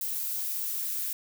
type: noise with high-pass filter sweep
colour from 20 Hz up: violet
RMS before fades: -32 dBFS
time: 0.01-1.13 s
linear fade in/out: 2 ms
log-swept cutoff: 240 to 1600 Hz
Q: 1.4
effects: none